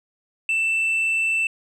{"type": "tone", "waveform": "sine", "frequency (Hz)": 2662, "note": "E7", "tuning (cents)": 16, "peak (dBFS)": -16, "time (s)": [0.49, 1.47], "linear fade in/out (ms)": 2, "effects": ["tanh soft clip ceiling -18 dBFS"]}